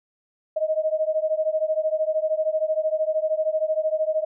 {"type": "beating tone pair", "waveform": "sine", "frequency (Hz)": [621, 634], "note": ["D#5", "D#5"], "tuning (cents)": [-3, 32], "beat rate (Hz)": 13, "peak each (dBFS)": [-23, -24], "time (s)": [0.56, 4.25], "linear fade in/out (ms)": 10, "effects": []}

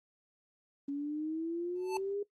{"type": "exponential sweep", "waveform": "sine", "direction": "up", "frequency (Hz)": [278.7, 411.4], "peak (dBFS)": -33, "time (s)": [0.88, 2.23], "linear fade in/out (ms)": 5}
{"type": "tone with exponential growth", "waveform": "square", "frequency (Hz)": 880, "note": "A5", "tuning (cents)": 0, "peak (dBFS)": -32, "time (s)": [1.75, 1.97], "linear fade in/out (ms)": 2, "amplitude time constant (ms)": 46}
{"effects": ["noise-tail reverb RT60 0.1 s tail -19 dB re dry", "Opus 24 kbps"]}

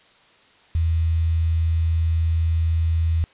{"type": "tone with quantisation", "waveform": "sine", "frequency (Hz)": 81.9, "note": "E2", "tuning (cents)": -11, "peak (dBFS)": -17, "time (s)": [0.75, 3.24], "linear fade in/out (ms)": 0, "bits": 7, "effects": ["white hiss -54 dBFS RMS until 3.33 s", "resampled to 8000 Hz"]}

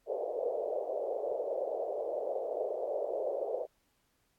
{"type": "band-pass noise", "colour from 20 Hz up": "white", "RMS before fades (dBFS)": -35, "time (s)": [0.06, 3.67], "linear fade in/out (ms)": 50, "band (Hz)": [430, 640], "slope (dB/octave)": 48, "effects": ["pink hiss -75 dBFS RMS until 4.38 s", "AAC 64 kbps"]}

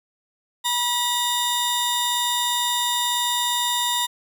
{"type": "tone pair together", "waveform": "sawtooth", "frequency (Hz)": [969, 3661], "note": ["B5", "A#7"], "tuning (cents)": [-33, -32], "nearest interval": "octave + major seventh", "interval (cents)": 2301, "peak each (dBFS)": -20, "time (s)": [0.64, 4.07], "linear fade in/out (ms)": 20, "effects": []}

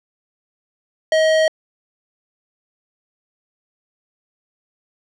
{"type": "tone", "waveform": "square", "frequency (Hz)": 633, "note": "D#5", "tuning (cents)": 30, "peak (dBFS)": -13, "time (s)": [1.12, 1.48], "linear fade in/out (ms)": 2, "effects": ["low-pass 5000 Hz 12 dB/octave"]}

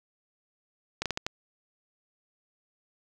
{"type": "slowing click train", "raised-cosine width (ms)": 0.2, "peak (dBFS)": -12, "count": 5, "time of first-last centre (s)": [1.02, 1.265], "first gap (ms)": 37, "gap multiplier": 1.35, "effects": ["8-bit"]}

